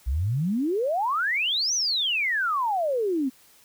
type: exponential two-way sweep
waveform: sine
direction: up then down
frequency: 58.27 to 6220 to 248.7 Hz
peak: -22 dBFS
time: 0.06-3.3 s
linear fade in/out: 20 ms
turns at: 1.74 s
effects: white hiss -56 dBFS RMS until 3.64 s